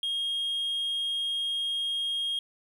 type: tone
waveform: sine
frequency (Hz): 3250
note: G#7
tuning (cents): -38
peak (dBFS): -25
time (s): 0.03-2.39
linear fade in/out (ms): 2
effects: tanh soft clip ceiling -26 dBFS + 10-bit